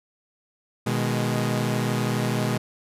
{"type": "chord", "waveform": "sawtooth", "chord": "G# minor", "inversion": "first", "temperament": "equal", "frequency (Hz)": [123.47, 155.56, 207.7], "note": ["B2", "D#3", "G#3"], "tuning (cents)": [0, 0, 0], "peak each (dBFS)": [-21, -26, -23], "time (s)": [0.86, 2.58], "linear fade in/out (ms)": 10, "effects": ["resampled to 32000 Hz"]}